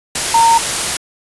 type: tone in noise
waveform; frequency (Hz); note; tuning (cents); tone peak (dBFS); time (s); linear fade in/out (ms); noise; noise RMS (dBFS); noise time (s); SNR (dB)
sine; 919; A#5; -25; -7; 0.34-0.58; 5; white; -17; 0.15-0.97; +7
effects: resampled to 24000 Hz